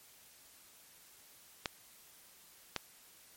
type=clicks; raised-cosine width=0.2 ms; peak=-16 dBFS; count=2; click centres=1.658 / 2.763 s; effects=white hiss -60 dBFS RMS until 3.36 s + MP3 64 kbps